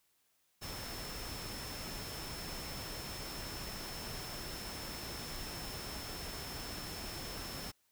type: tone in noise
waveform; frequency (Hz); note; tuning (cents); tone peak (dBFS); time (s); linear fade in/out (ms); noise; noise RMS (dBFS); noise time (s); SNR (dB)
sine; 5310; E8; +12; -48; 0.61-7.72; 20; pink; -44; 0.61-7.72; -7
effects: white hiss -75 dBFS RMS until 7.91 s